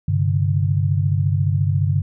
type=chord; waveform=sine; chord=G suspended fourth; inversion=none; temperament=equal with one note detuned; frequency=98 / 132.56 / 146.83 Hz; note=G2 / C3 / D3; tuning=0 / +23 / 0 cents; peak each=-18 / -23 / -20 dBFS; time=0.08-2.02 s; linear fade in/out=5 ms; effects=none